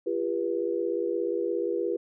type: tone cluster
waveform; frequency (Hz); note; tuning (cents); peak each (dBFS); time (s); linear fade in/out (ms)
sine; 342.5 / 399.5 / 485.3; F4 / G4 / B4; -34 / +33 / -30; -30; 0.06-1.97; 10
effects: none